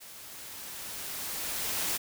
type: noise with level ramp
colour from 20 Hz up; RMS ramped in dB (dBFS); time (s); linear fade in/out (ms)
white; -48 to -30; 0-1.98; 20
effects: none